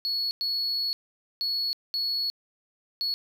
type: tone bursts at uneven times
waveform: sine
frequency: 4377 Hz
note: C#8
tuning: 23 cents flat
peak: -23 dBFS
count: 5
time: 0.05-0.31 / 0.41-0.93 / 1.41-1.73 / 1.94-2.3 / 3.01-3.14 s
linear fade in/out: 0 ms
effects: tanh soft clip ceiling -24 dBFS + 10-bit